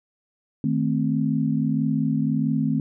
sine chord, A diminished, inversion second, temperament equal, 155.56 / 220 / 261.6 Hz, Eb3 / A3 / C4, 0 / 0 / 0 cents, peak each -24 dBFS, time 0.64-2.8 s, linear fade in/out 2 ms, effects none

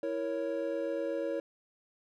triangle chord, A# diminished, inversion second, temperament equal, 329.6 / 466.2 / 554.4 Hz, E4 / A#4 / C#5, 0 / 0 / 0 cents, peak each -35 / -35 / -32 dBFS, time 0.03-1.4 s, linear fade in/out 2 ms, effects none

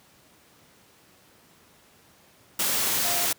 sine tone in noise, 698.5 Hz, F5, in tune, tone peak -33 dBFS, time 3.04-3.26 s, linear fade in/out 5 ms, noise white, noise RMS -25 dBFS, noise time 2.59-3.33 s, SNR -11 dB, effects pink hiss -57 dBFS RMS until 3.38 s + high-pass 100 Hz 12 dB/octave

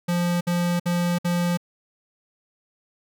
square tone bursts, 174.61 Hz, F3, in tune, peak -21 dBFS, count 4, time 0.08-1.574 s, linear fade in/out 10 ms, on 330 ms, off 58 ms, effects none

